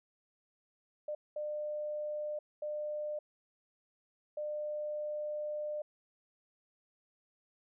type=tone bursts at uneven times; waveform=sine; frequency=600 Hz; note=D5; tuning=37 cents sharp; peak=-35 dBFS; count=4; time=1.08-1.15 / 1.36-2.39 / 2.62-3.19 / 4.37-5.82 s; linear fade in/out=5 ms; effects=none